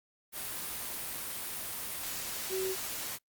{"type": "tone in noise", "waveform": "sine", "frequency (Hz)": 378.1, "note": "F#4", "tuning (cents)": 38, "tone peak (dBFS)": -31, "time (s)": [2.49, 2.76], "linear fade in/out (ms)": 50, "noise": "white", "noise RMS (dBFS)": -38, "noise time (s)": [0.32, 3.19], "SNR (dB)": 4, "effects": ["noise-tail reverb RT60 0.1 s tail -22 dB re dry", "Opus 32 kbps"]}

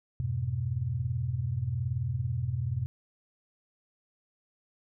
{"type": "chord", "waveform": "sine", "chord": "F diminished", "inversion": "none", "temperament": "just", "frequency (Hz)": [87.31, 104.77, 125.72], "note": ["F2", "Ab2", "Cb3"], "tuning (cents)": [0, 16, 31], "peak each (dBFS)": [-35, -35, -30], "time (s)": [0.2, 2.86], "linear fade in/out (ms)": 0, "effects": []}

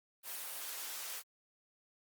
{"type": "high-pass noise", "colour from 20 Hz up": "white", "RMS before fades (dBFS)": -43, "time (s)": [0.23, 1.23], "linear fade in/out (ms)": 50, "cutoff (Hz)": 560, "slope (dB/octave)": 12, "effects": ["Opus 32 kbps"]}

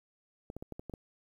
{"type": "clicks", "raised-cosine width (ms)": 2, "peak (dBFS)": -28, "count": 7, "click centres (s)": [0.501, 0.566, 0.625, 0.723, 0.795, 0.897, 0.938], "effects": ["10-bit"]}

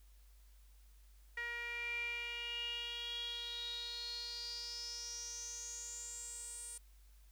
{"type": "tone with band-pass filter sweep", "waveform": "sawtooth", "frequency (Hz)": 474.4, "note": "A#4", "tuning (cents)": 30, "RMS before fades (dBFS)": -44, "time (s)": [1.37, 6.78], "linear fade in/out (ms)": 5, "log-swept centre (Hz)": [2000, 8900], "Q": 9.7, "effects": ["added 50 Hz sine -59 dBFS peak until 7.31 s", "white hiss -72 dBFS RMS until 7.31 s"]}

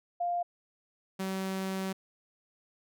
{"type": "tone pair in turn", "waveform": ["sine", "sawtooth"], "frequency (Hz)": [700, 190.73], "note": ["F5", "G3"], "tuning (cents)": [4, -47], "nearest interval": "octave + major seventh", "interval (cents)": 2251, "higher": "first", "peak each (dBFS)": -28, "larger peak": "neither", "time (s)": [[0.2, 0.43], [1.19, 1.93]], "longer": "second", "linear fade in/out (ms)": 10, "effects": []}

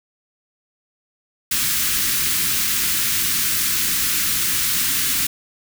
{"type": "band-stop noise", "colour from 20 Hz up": "white", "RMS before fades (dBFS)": -20, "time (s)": [1.51, 5.27], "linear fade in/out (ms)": 5, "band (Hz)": [320, 1300], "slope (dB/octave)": 24, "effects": []}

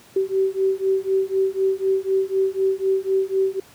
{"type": "beating tone pair", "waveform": "sine", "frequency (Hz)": [382.4, 386.4], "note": ["G4", "G4"], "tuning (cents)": [-43, -25], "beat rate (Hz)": 4, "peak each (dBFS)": -21, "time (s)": [0.16, 3.6], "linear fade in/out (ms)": 5, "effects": ["pink hiss -49 dBFS RMS until 3.74 s", "high-pass 100 Hz 12 dB/octave"]}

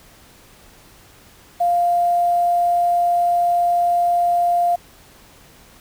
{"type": "tone with quantisation", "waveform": "sine", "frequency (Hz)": 698.5, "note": "F5", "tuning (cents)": 0, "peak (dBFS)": -14, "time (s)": [1.6, 4.76], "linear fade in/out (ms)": 10, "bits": 7, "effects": ["pink hiss -48 dBFS RMS until 5.8 s"]}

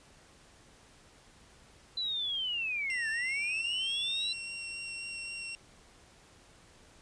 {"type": "linear two-way sweep", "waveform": "sine", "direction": "down then up", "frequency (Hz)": [4028, 1727, 4028], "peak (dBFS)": -31, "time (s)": [1.97, 4.33], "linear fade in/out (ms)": 5, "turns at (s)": 3.09}
{"type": "tone with vibrato", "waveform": "sawtooth", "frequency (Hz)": 2741, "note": "F7", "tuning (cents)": -33, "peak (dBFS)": -35, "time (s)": [2.9, 5.55], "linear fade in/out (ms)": 0, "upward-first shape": "sine", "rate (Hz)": 3.8, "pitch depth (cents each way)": 9}
{"effects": ["pink hiss -59 dBFS RMS until 7.01 s", "resampled to 22050 Hz"]}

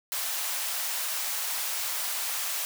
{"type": "high-pass noise", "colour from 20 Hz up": "white", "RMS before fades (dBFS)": -31, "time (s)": [0.12, 2.65], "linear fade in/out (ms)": 0, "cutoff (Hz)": 610, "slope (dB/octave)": 24, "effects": []}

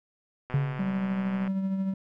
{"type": "click train", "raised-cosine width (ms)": 0.5, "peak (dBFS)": -24, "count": 124, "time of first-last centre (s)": [0.5, 1.476], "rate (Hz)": 126}
{"type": "tone with exponential decay", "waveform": "triangle", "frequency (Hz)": 140, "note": "C#3", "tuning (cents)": 18, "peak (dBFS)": -18, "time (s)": [0.54, 1.19], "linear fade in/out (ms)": 2, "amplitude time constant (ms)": 140}
{"type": "tone with tremolo", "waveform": "triangle", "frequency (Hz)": 192.3, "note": "G3", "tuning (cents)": -33, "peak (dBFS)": -22, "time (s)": [0.79, 1.94], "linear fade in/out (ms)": 5, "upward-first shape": "triangle", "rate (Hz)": 13, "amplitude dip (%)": 45}
{"effects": []}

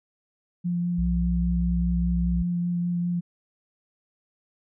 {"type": "tone with vibrato", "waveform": "sine", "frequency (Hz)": 174.61, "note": "F3", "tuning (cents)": 0, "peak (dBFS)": -23, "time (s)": [0.64, 3.21], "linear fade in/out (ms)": 20, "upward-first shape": "sine", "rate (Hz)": 5, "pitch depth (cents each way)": 11}
{"type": "tone", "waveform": "sine", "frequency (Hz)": 61.74, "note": "B1", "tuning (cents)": 0, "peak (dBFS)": -24, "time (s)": [0.98, 2.43], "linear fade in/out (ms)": 10}
{"effects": []}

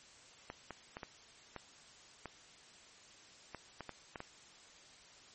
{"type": "clicks", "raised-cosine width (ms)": 0.5, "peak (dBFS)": -28, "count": 11, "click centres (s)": [0.501, 0.707, 0.969, 1.032, 1.563, 2.257, 3.547, 3.807, 3.893, 4.158, 4.204], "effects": ["white hiss -59 dBFS RMS until 5.34 s", "MP3 32 kbps"]}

